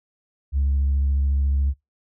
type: tone with vibrato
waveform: sine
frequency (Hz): 69.3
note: C#2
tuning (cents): 0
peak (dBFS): -16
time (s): 0.52-1.74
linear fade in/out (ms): 50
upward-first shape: triangle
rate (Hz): 14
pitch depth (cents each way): 25
effects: noise-tail reverb RT60 0.2 s tail -24 dB re dry + tanh soft clip ceiling -15 dBFS